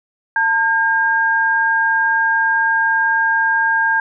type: tone pair together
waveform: sine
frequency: 899 / 1610.2 Hz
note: A5 / G6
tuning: +37 / +46 cents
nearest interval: minor seventh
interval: 1009 cents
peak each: -18 / -14 dBFS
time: 0.36-4 s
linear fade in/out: 2 ms
effects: none